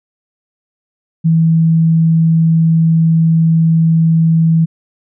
sine tone, 163 Hz, E3, 19 cents flat, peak -7 dBFS, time 1.24-4.66 s, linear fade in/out 20 ms, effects none

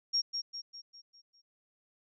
sine tone with echo, 5570 Hz, F8, 5 cents flat, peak -26 dBFS, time 0.13-0.22 s, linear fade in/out 20 ms, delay 200 ms, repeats 6, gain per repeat -6 dB, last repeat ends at 1.42 s, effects none

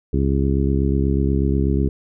harmonic tone, 68.2 Hz, C#2, 28 cents flat, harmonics 1 / 2 / 3 / 4 / 5 / 6, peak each -19 / -22 / -24 / -25 / -26 / -27 dBFS, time 0.13-1.89 s, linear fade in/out 5 ms, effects none

